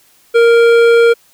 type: tone with hard clipping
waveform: sine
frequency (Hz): 466.2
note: A#4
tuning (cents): 0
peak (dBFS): -7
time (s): 0.34-1.14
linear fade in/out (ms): 20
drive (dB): 12
effects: white hiss -50 dBFS RMS until 1.33 s